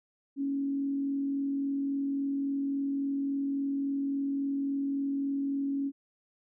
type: tone with frequency modulation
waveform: sine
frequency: 277.2 Hz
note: C#4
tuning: in tune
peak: -28 dBFS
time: 0.36-5.92 s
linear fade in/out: 50 ms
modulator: 43.6 Hz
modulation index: 0.22
effects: none